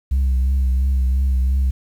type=tone with vibrato; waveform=sine; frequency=65.41 Hz; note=C2; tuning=in tune; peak=-12 dBFS; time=0.11-1.71 s; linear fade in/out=10 ms; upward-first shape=triangle; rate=2.9 Hz; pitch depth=54 cents each way; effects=tanh soft clip ceiling -13 dBFS + 8-bit